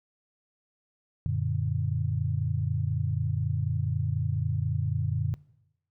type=chord; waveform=sine; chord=Gb augmented; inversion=none; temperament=equal; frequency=92.5 / 116.54 / 146.83 Hz; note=Gb2 / Bb2 / D3; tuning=0 / 0 / 0 cents; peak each=-30 dBFS; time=1.26-5.34 s; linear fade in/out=0 ms; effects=noise-tail reverb RT60 0.9 s tail -21 dB re dry